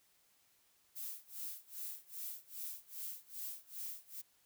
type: noise with tremolo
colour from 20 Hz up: violet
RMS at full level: -43 dBFS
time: 0.95-4.22 s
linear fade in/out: 20 ms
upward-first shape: sine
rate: 2.5 Hz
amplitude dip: 95%
effects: white hiss -72 dBFS RMS until 4.45 s